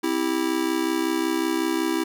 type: chord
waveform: square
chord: C major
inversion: none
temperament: just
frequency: 261.6 / 327 / 392.4 Hz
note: C4 / E4 / G4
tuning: 0 / -14 / +2 cents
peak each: -30 / -24 / -30 dBFS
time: 0.03-2.04 s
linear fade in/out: 10 ms
effects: none